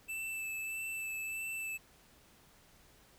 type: tone with vibrato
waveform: square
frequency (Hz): 2641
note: E7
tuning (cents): +3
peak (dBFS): -38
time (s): 0.08-1.78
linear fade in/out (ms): 20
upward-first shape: sine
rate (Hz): 1.6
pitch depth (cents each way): 15
effects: pink hiss -63 dBFS RMS until 3.18 s